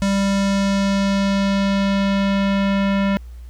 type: tone with low-pass filter sweep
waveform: square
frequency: 197.2 Hz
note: G3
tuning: 11 cents sharp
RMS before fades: -18 dBFS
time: 0.02-3.17 s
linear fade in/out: 0 ms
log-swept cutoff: 7500 to 2600 Hz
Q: 1.2
effects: added 60 Hz sine -33 dBFS peak until 3.49 s + pink hiss -56 dBFS RMS until 3.49 s